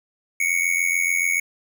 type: tone with amplitude modulation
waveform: square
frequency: 2217 Hz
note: C#7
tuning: in tune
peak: -16 dBFS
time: 0.4-1.4 s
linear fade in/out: 5 ms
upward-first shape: sine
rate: 86.9 Hz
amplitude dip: 80%
effects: none